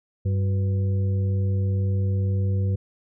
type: harmonic tone with a mistuned harmonic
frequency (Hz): 98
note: G2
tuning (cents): 0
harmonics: 1 / 2 / 4 / 5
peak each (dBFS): -20 / -33 / -39 / -38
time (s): 0.25-2.76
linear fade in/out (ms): 10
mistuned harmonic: 4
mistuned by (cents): -120
effects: none